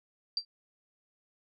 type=tone with exponential decay; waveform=sine; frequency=4699 Hz; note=D8; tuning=in tune; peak=-24 dBFS; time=0.37-0.45 s; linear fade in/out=2 ms; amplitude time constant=17 ms; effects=none